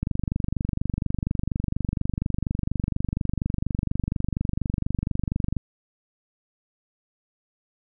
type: click train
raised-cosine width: 5 ms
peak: -12 dBFS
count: 135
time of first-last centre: 0.03-5.567 s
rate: 24.2 Hz
effects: none